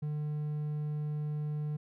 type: tone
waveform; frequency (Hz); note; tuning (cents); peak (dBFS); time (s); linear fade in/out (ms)
triangle; 150; D3; +37; -30; 0.02-1.77; 10
effects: none